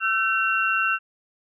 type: tone cluster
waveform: sine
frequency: 1333 / 1532 / 2736 Hz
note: E6 / G6 / F7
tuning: +19 / -40 / -36 cents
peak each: -24 dBFS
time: 0-0.99 s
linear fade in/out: 50 ms
effects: none

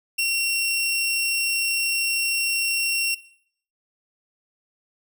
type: tone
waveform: sawtooth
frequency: 2733 Hz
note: F7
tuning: 38 cents flat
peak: -17 dBFS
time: 0.18-3.15 s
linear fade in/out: 10 ms
effects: noise-tail reverb RT60 0.6 s tail -18 dB re dry

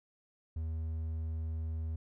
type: tone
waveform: triangle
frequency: 80 Hz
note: D#2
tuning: 49 cents sharp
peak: -32 dBFS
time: 0.56-1.96 s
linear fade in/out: 5 ms
effects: none

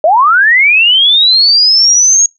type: linear sweep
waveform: sine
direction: up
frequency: 587.3 to 6630 Hz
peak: -4 dBFS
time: 0.04-2.26 s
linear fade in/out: 2 ms
effects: noise-tail reverb RT60 0.2 s tail -24 dB re dry

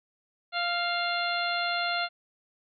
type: harmonic tone with a mistuned harmonic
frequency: 695 Hz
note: F5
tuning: 9 cents flat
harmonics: 1 / 2 / 3 / 4 / 5 / 6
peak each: -31 / -31 / -35 / -36 / -37 / -35 dBFS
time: 0.52-2.09 s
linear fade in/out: 50 ms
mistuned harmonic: 3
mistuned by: +25 cents
effects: none

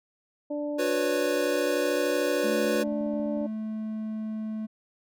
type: harmonic tone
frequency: 293.7 Hz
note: D4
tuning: in tune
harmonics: 1 / 2 / 3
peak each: -31 / -31 / -46 dBFS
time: 0.5-3.47 s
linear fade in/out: 10 ms
type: chord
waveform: square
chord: F# suspended fourth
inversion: none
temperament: equal with one note detuned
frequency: 363.6 / 493.9 / 554.4 Hz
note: F#4 / B4 / C#5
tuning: -30 / 0 / 0 cents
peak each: -31 / -29 / -32 dBFS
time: 0.78-2.84 s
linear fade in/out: 20 ms
type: tone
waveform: triangle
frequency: 217.5 Hz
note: A3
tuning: 20 cents flat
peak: -28 dBFS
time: 2.43-4.67 s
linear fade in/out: 20 ms
type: clicks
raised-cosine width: 2 ms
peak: -37 dBFS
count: 11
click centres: 2.647 / 2.755 / 2.875 / 2.923 / 3.011 / 3.064 / 3.137 / 3.198 / 3.261 / 3.372 / 3.413 s
effects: none

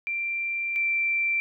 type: tone pair in turn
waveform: sine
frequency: 2361 / 2349 Hz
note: D7 / D7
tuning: +9 / 0 cents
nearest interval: unison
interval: 9 cents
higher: first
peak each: -26 / -22 dBFS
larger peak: second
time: 0.07-0.76 / 0.76-1.4 s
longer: first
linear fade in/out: 0 ms
effects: none

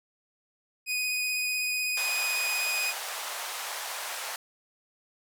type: tone with vibrato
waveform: sawtooth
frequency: 2489 Hz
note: D#7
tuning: in tune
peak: -24 dBFS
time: 0.86-2.94 s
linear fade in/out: 50 ms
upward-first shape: sine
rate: 16 Hz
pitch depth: 14 cents each way
type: band-pass noise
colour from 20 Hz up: pink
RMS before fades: -36 dBFS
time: 1.97-4.36 s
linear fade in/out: 2 ms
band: 660 to 15000 Hz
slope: 24 dB/octave
effects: none

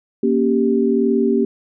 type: chord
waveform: sine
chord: G diminished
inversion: first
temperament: equal with one note detuned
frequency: 235.4 / 277.2 / 392 Hz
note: Bb3 / Db4 / G4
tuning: +17 / 0 / 0 cents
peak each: -17 / -20 / -17 dBFS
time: 0.23-1.45 s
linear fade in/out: 5 ms
effects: none

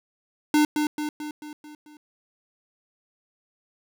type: tone with echo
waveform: square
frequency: 300 Hz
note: D4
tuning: 37 cents sharp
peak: -17 dBFS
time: 0.54-0.65 s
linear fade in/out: 2 ms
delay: 220 ms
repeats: 6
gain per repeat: -5 dB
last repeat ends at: 1.97 s
effects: none

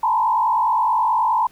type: tone with frequency modulation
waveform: sine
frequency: 942 Hz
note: A#5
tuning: 18 cents sharp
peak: -15 dBFS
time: 0.03-1.47 s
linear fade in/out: 5 ms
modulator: 49.6 Hz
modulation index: 1.6
effects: pink hiss -53 dBFS RMS until 1.51 s

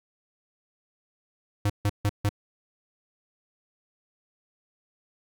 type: tone bursts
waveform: square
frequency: 102.6 Hz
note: G#2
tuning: 21 cents flat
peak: -22 dBFS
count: 4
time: 1.65-2.292 s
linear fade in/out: 5 ms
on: 48 ms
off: 150 ms
effects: none

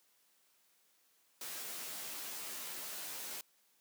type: noise with comb filter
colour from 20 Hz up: white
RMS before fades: -44 dBFS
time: 1.41-3.41 s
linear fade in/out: 2 ms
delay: 13 ms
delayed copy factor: +0.75
effects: white hiss -72 dBFS RMS until 3.8 s + high-pass 200 Hz 12 dB/octave

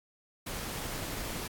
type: noise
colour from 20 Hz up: pink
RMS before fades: -38 dBFS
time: 0.46-1.48 s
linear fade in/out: 10 ms
effects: AAC 64 kbps

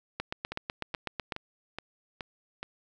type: two click trains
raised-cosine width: 0.3 ms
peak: -16 / -20 dBFS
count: 10 / 6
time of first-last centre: 0.2-1.322 / 0.52-2.63 s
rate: 8.02 / 2.37 Hz
effects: none

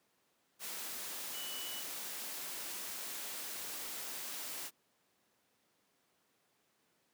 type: tone in noise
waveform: sine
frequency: 2960 Hz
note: F#7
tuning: in tune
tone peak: -45 dBFS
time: 1.32-1.84 s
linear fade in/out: 50 ms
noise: white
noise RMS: -43 dBFS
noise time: 0.59-4.71 s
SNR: -5 dB
effects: pink hiss -75 dBFS RMS until 7.13 s + high-pass 200 Hz 12 dB/octave

